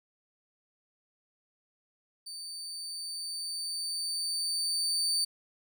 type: tone with level ramp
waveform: 30% pulse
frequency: 4584 Hz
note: D8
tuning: 43 cents flat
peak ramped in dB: -37 to -23 dBFS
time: 2.26-5.25 s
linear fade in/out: 10 ms
effects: none